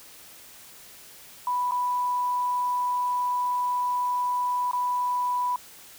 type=tone with dropouts; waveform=sine; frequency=987.8 Hz; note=B5; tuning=in tune; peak=-23 dBFS; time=1.47-5.56 s; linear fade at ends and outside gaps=2 ms; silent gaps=1.711-1.719 / 4.713-4.732 s; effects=white hiss -48 dBFS RMS until 5.98 s